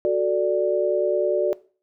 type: chord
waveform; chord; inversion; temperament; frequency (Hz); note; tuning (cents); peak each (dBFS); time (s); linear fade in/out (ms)
sine; D major; first; equal; 370 / 440 / 587.3; F#4 / A4 / D5; 0 / 0 / 0; -22 / -25 / -21; 0.05-1.53; 0
effects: noise-tail reverb RT60 0.4 s tail -20 dB re dry